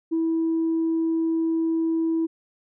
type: tone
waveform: sine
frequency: 326.6 Hz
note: E4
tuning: 16 cents flat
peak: -19 dBFS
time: 0.11-2.27 s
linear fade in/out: 20 ms
effects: tanh soft clip ceiling -17 dBFS